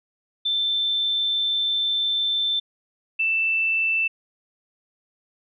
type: tone pair in turn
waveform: sine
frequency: 3547 / 2657 Hz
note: A7 / E7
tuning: +13 / +13 cents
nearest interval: perfect fourth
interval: 500 cents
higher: first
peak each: -20 / -19 dBFS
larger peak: second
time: 0.45-2.6 / 3.19-4.08 s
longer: first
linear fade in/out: 10 ms
effects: none